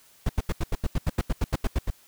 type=noise bursts; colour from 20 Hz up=brown; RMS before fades=-23 dBFS; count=15; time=0.26-1.903 s; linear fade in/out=5 ms; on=33 ms; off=82 ms; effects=white hiss -57 dBFS RMS until 2.07 s